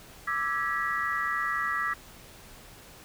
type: chord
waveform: sine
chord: E dominant seventh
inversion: third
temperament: equal with one note detuned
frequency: 1174.7 / 1318.5 / 1661.2 / 1938.2 Hz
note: D6 / E6 / G#6 / B6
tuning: 0 / 0 / 0 / -33 cents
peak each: -32 / -33 / -33 / -31 dBFS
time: 0.27-1.94 s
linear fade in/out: 10 ms
effects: pink hiss -50 dBFS RMS until 3.04 s